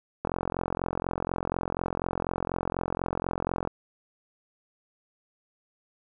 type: click train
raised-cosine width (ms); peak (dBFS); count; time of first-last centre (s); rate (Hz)
1; -14; 152; 0.25-3.674; 44.1
effects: none